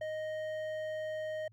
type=tone with hard clipping; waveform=sine; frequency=622.3 Hz; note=D#5; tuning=in tune; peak=-37 dBFS; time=0.01-1.48 s; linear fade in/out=5 ms; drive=8 dB; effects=added 109 Hz sine -59 dBFS peak until 1.52 s